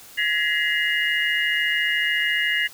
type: tone cluster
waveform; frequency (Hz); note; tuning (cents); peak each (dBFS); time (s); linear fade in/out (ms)
sine; 1686 / 1908 / 2062 / 2858; G#6 / A#6 / C7 / F7; +26 / +40 / -26 / +39; -25; 0.17-2.68; 20
effects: white hiss -45 dBFS RMS until 2.73 s